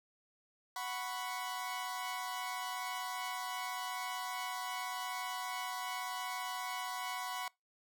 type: chord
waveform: sawtooth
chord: F# suspended fourth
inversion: none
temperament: equal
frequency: 740 / 987.8 / 1108.7 Hz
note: F#5 / B5 / C#6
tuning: 0 / 0 / 0 cents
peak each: -39 / -38 / -40 dBFS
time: 0.76-7.48 s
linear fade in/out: 2 ms
effects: noise-tail reverb RT60 0.2 s tail -24 dB re dry